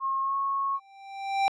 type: tone with pitch glide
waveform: sine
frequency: 1078 to 1097.5 Hz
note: C#6 to C#6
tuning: -49 to -18 cents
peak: -25 dBFS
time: 0-0.8 s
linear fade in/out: 50 ms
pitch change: +31 cents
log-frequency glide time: 0.22-0.35 s
type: tone with exponential growth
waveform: square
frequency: 785 Hz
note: G5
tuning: 2 cents sharp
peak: -20 dBFS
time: 0.74-1.48 s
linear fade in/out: 0 ms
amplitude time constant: 160 ms
effects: low-pass 4000 Hz 12 dB/octave